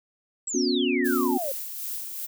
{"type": "exponential sweep", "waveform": "sine", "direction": "down", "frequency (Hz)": [7902, 520], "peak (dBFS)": -28, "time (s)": [0.47, 1.52], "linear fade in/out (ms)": 5}
{"type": "chord", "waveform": "sine", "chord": "B suspended second", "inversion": "none", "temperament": "equal with one note detuned", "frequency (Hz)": [246.9, 277.2, 361.1], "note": ["B3", "C#4", "F#4"], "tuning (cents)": [0, 0, -42], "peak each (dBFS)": -26, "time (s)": [0.54, 1.38], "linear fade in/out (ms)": 10}
{"type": "noise with tremolo", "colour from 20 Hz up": "violet", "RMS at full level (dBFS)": -32, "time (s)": [1.04, 2.27], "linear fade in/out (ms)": 20, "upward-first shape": "sine", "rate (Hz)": 2.6, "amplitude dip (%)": 40}
{"effects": []}